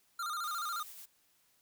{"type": "tone with vibrato", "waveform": "square", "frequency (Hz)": 1300, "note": "E6", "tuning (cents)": -24, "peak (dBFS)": -36, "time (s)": [0.19, 0.83], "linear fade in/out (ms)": 5, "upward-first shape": "square", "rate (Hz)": 14, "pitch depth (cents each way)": 100}
{"type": "noise with tremolo", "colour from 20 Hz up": "blue", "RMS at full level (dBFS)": -49, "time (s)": [0.43, 1.06], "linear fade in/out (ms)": 10, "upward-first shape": "sine", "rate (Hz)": 9.2, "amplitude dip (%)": 25}
{"effects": ["white hiss -71 dBFS RMS until 1.61 s"]}